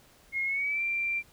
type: tone with pitch glide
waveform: sine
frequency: 2153 to 2361 Hz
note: C7 to D7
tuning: +49 to +9 cents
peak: -27 dBFS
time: 0.32-1.23 s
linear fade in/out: 50 ms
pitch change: +160 cents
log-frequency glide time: 0.45-0.82 s
effects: pink hiss -59 dBFS RMS until 1.32 s